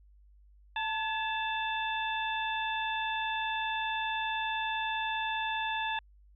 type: harmonic tone with a mistuned harmonic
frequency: 885 Hz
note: A5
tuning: 10 cents sharp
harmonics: 1 / 2 / 3 / 4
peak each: -33 / -36 / -38 / -39 dBFS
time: 0.76-5.99 s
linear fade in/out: 2 ms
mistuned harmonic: 2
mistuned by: -65 cents
effects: added 50 Hz sine -56 dBFS peak until 6.35 s